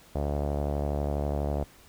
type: tone with low-pass filter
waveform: sawtooth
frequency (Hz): 72.2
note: D2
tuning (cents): -29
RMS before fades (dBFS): -29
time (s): 0.15-1.64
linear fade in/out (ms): 5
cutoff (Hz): 650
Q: 3.2
effects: pink hiss -55 dBFS RMS until 1.88 s